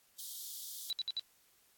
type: high-pass noise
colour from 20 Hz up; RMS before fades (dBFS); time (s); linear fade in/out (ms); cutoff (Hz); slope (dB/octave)
white; -45; 0.18-0.91; 10; 3200; 96
type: tone bursts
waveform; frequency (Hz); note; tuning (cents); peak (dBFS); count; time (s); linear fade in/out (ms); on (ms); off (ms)
sine; 3948; B7; -1; -33; 4; 0.9-1.195; 0; 28; 61
effects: white hiss -69 dBFS RMS until 1.77 s + AAC 64 kbps

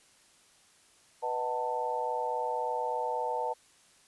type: chord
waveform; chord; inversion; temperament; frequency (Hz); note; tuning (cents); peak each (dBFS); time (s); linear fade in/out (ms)
sine; B dominant seventh; none; just; 493.9 / 617.4 / 740.8 / 889; B4 / D#5 / F#5 / A5; 0 / -14 / +2 / +18; -35 / -38 / -38 / -32; 1.22-3.54; 20
effects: white hiss -62 dBFS RMS until 4.07 s + resampled to 24000 Hz

